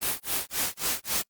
white noise with tremolo, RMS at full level -26 dBFS, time 0.01-1.23 s, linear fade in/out 20 ms, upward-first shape sine, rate 3.7 Hz, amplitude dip 100%, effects noise-tail reverb RT60 0.1 s tail -26 dB re dry + Opus 24 kbps

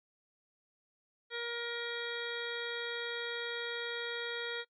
harmonic tone, 472.5 Hz, A#4, 23 cents sharp, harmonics 1 / 2 / 3 / 4 / 5 / 7 / 8 / 9, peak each -41 / -50 / -43 / -43 / -49 / -44 / -48 / -53 dBFS, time 1.3-4.65 s, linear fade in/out 50 ms, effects noise-tail reverb RT60 0.1 s tail -24 dB re dry

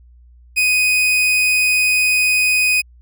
40% pulse tone, 2498 Hz, D#7, 6 cents sharp, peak -12 dBFS, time 0.56-2.82 s, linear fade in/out 20 ms, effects added 60 Hz sine -43 dBFS peak until 3.01 s

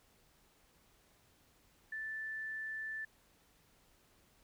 sine tone, 1760 Hz, A6, in tune, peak -39 dBFS, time 1.92-3.05 s, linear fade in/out 5 ms, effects pink hiss -69 dBFS RMS until 4.43 s

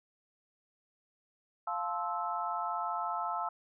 sine chord, F major seventh, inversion none, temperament just, 698.5 / 873.1 / 1047.7 / 1309.6 Hz, F5 / A5 / C6 / E6, 0 / -14 / +2 / -12 cents, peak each -38 / -37 / -40 / -36 dBFS, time 1.67-3.49 s, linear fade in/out 5 ms, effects none

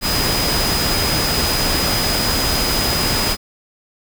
sine tone in noise, 4981 Hz, D#8, 1 cent sharp, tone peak -21 dBFS, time 0.01-3.37 s, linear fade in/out 50 ms, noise pink, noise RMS -19 dBFS, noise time 0.01-3.37 s, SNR -5 dB, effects none

